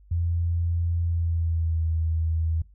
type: tone with pitch glide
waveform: sine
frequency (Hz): 85 to 81.02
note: F2 to E2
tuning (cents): -46 to -29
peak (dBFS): -22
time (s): 0.11-2.62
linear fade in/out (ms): 5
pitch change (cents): -83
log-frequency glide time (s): 1.03-1.82
effects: noise-tail reverb RT60 0.2 s tail -20 dB re dry + added 50 Hz sine -50 dBFS peak until 2.74 s